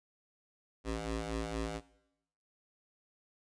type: ring-modulated tone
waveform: 15% pulse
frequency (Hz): 109.9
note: A2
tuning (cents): -2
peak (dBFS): -26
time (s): 0.84-1.81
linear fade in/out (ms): 50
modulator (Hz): 167
effects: noise-tail reverb RT60 0.8 s tail -18 dB re dry + resampled to 22050 Hz